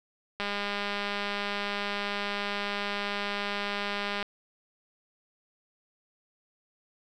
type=click train; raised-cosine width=0.3 ms; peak=-16 dBFS; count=778; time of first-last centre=0.4-4.228 s; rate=203 Hz; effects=none